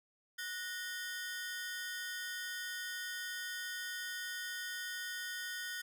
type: ring-modulated tone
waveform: sawtooth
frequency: 1661.2 Hz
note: G#6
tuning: in tune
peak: -33 dBFS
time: 0.38-5.82 s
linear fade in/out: 10 ms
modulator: 193 Hz
effects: none